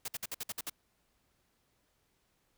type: noise bursts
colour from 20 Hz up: white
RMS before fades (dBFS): -38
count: 8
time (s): 0.05-0.698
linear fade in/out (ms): 5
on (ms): 32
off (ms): 56
effects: pink hiss -75 dBFS RMS until 2.57 s